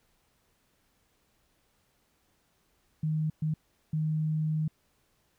sine tone bursts at uneven times, 155.56 Hz, D#3, in tune, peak -26 dBFS, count 3, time 3.03-3.3 / 3.42-3.54 / 3.93-4.68 s, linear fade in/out 5 ms, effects pink hiss -71 dBFS RMS until 5.38 s

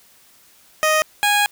15% pulse tone pair in turn, 622.3 / 824.3 Hz, D#5 / G#5, 0 / -13 cents, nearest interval perfect fourth, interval 487 cents, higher second, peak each -8 dBFS, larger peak neither, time 0.83-1.02 / 1.23-1.46 s, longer second, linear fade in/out 0 ms, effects white hiss -52 dBFS RMS until 1.51 s

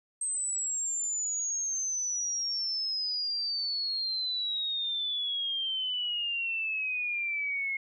sine exponential sweep, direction down, 8320 to 2156 Hz, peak -29 dBFS, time 0.21-7.77 s, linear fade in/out 5 ms, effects none

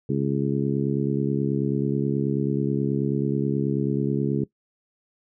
harmonic tone, 69.3 Hz, C#2, in tune, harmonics 2 / 3 / 4 / 5 / 6, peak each -25 / -27 / -28 / -29 / -30 dBFS, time 0.09-4.44 s, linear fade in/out 5 ms, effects noise-tail reverb RT60 0.1 s tail -19 dB re dry

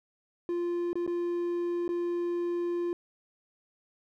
triangle tone with dropouts, 347.6 Hz, F4, 8 cents flat, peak -26 dBFS, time 0.49-2.93 s, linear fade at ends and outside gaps 1 ms, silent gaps 0.931-0.955 / 1.065-1.076 / 1.879-1.89 s, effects none

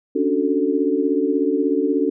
sine chord, D major seventh, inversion third, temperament equal with one note detuned, 277.2 / 293.7 / 370 / 443.1 Hz, C#4 / D4 / F#4 / A4, 0 / 0 / 0 / +12 cents, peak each -22 / -21 / -23 / -22 dBFS, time 0.15-2.1 s, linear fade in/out 10 ms, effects none

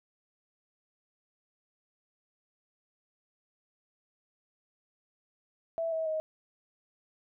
sine tone with pitch steps, 660 / 644.2 / 628.7 Hz, E5 / E5 / D#5, +2 / -40 / +18 cents, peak -29 dBFS, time 5.78-6.2 s, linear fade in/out 0 ms, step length 140 ms, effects none

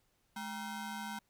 25% pulse ring-modulated tone, 580 Hz, D5, 22 cents flat, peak -33 dBFS, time 0.36-1.19 s, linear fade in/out 5 ms, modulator 367 Hz, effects pink hiss -75 dBFS RMS until 1.29 s

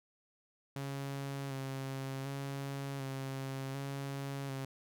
sawtooth tone with vibrato, 136.5 Hz, C#3, 26 cents flat, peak -34 dBFS, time 0.76-4.65 s, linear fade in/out 2 ms, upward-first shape square, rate 0.67 Hz, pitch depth 23 cents each way, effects none

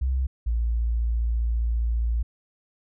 sine tone pair in turn, 64.9 / 57.44 Hz, C2 / A#1, -13 / -25 cents, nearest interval major second, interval 212 cents, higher first, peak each -21 dBFS, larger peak neither, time 0.01-0.27 / 0.46-2.23 s, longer second, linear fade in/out 10 ms, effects none

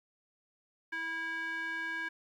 square tone with band-pass filter, 326.4 Hz, E4, 17 cents flat, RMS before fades -37 dBFS, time 0.92-2.09 s, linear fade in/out 10 ms, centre 1800 Hz, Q 9.7, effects 12-bit

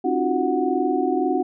sine tone cluster, 268.5 / 308.9 / 352.2 / 374.2 / 737 Hz, C4 / D#4 / F4 / F#4 / F#5, +45 / -12 / +15 / +20 / -7 cents, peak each -25 dBFS, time 0.04-1.43 s, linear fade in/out 10 ms, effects none

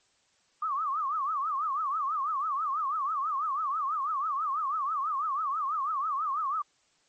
sine tone with vibrato, 1179 Hz, D6, 6 cents sharp, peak -27 dBFS, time 0.62-6.62 s, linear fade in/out 5 ms, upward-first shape triangle, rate 6.1 Hz, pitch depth 210 cents each way, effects white hiss -68 dBFS RMS until 7.08 s + MP3 32 kbps

